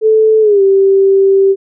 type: tone with pitch glide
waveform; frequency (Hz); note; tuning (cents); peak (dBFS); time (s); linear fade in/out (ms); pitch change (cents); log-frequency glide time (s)
sine; 437.3 to 389.6; A4 to G4; -11 to -11; -5; 0.01-1.56; 50; -200; 0.41-0.62
effects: none